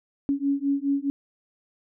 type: beating tone pair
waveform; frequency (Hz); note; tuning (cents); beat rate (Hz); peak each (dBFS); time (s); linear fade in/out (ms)
sine; 277.2 / 282; C#4 / C#4; 0 / +30; 4.8; -25; 0.29-1.1; 0
effects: none